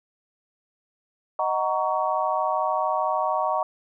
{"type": "chord", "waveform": "sine", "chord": "D# minor seventh", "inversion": "none", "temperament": "just", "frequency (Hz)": [622.3, 746.7, 933.4, 1120.1], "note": ["D#5", "F#5", "A#5", "C#6"], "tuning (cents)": [0, 16, 2, 18], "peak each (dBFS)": -27, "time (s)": [1.39, 3.63], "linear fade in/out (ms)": 2, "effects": []}